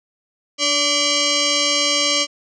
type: tone with frequency modulation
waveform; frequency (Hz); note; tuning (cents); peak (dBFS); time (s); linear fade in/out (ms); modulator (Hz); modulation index
sine; 1163; D6; -17; -15; 0.58-2.27; 50; 869; 6.4
effects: none